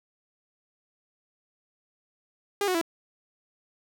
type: tone with pitch steps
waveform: sawtooth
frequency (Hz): 404.9 / 367 / 332.7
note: G#4 / F#4 / E4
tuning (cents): -44 / -14 / +16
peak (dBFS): -20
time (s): 2.61-2.814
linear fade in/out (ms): 2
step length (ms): 68
effects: none